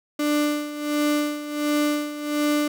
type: tone with tremolo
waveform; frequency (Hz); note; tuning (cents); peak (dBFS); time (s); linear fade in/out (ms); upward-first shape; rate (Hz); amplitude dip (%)
35% pulse; 296; D4; +14; -17; 0.19-2.68; 5; sine; 1.4; 75
effects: none